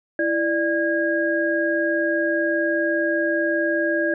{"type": "tone cluster", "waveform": "sine", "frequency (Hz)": [332, 593, 1636], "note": ["E4", "D5", "G#6"], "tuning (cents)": [12, 17, -26], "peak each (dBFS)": -23, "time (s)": [0.19, 4.14], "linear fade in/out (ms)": 2, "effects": []}